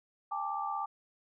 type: chord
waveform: sine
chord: G suspended second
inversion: none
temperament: equal with one note detuned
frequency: 803.2 / 880 / 1174.7 Hz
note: G5 / A5 / D6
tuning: +42 / 0 / 0 cents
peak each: -37 / -38 / -36 dBFS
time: 0.31-0.86 s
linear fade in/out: 10 ms
effects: none